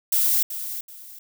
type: noise with echo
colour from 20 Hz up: violet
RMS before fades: -20 dBFS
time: 0.12-0.43 s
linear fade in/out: 5 ms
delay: 380 ms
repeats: 2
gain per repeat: -11 dB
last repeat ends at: 1.19 s
effects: none